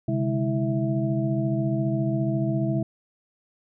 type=tone cluster; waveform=sine; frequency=132.6 / 147.1 / 204.7 / 326.1 / 656 Hz; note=C3 / D3 / G#3 / E4 / E5; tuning=+23 / +3 / -25 / -19 / -9 cents; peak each=-25 / -33 / -28 / -28 / -32 dBFS; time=0.08-2.83 s; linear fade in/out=5 ms; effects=none